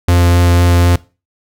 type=tone with vibrato; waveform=45% pulse; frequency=87.31 Hz; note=F2; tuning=in tune; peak=-7 dBFS; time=0.08-0.96 s; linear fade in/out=5 ms; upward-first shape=sine; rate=4 Hz; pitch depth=9 cents each way; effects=noise-tail reverb RT60 0.3 s tail -20 dB re dry